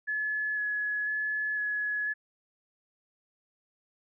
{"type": "tone with vibrato", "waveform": "sine", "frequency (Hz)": 1702, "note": "G#6", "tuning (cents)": 42, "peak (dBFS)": -28, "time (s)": [0.07, 2.14], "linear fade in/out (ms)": 20, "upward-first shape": "square", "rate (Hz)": 1, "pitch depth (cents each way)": 10, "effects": []}